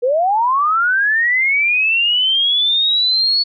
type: linear sweep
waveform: sine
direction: up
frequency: 466.2 to 4435 Hz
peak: -12 dBFS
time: 0.02-3.44 s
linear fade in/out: 20 ms
effects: none